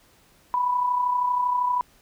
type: tone with amplitude modulation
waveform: sine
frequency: 987.8 Hz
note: B5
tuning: in tune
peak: -18 dBFS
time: 0.54-1.81 s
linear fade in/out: 0 ms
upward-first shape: sine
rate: 32.7 Hz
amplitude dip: 50%
effects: pink hiss -58 dBFS RMS until 2.01 s